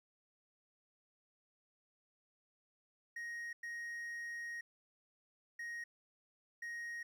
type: tone bursts at uneven times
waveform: triangle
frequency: 1875 Hz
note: A#6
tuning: 10 cents sharp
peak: -40 dBFS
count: 4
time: 3.16-3.53 / 3.63-4.61 / 5.59-5.84 / 6.62-7.03 s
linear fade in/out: 5 ms
effects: 13-bit